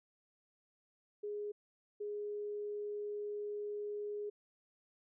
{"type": "tone bursts at uneven times", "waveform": "sine", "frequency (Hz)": 414.8, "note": "G#4", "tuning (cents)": -2, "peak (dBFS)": -38, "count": 2, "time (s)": [[1.23, 1.52], [2, 4.3]], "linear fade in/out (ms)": 10, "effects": []}